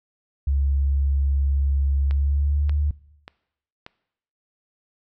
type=tone with pitch glide; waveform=sine; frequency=69.3 to 73.42 Hz; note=C#2 to D2; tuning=0 to 0 cents; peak=-18 dBFS; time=0.47-2.91 s; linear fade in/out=5 ms; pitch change=+100 cents; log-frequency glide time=2.07-2.72 s
type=click train; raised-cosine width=0.3 ms; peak=-21 dBFS; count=4; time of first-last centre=2.11-3.864 s; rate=1.71 Hz
effects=noise-tail reverb RT60 0.8 s tail -21 dB re dry